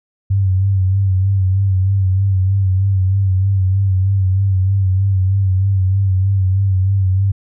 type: tone with vibrato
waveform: sine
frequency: 95.9 Hz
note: G2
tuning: 37 cents flat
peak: -11 dBFS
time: 0.3-7.32 s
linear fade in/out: 10 ms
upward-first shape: sine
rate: 3.2 Hz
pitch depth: 50 cents each way
effects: none